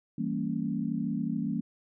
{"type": "chord", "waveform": "sine", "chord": "E diminished seventh", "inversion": "none", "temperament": "equal with one note detuned", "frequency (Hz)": [164.81, 196, 229.9, 277.2], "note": ["E3", "G3", "Bb3", "Db4"], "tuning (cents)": [0, 0, -24, 0], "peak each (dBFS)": [-35, -34, -32, -35], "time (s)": [0.18, 1.61], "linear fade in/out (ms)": 5, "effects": []}